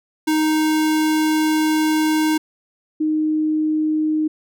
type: tone pair in turn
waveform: square / sine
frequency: 311.1 / 309.5 Hz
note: D#4 / D#4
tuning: 0 / -9 cents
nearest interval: unison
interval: 9 cents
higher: first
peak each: -16 dBFS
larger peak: neither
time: 0.27-2.38 / 3-4.28 s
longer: first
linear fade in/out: 10 ms
effects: none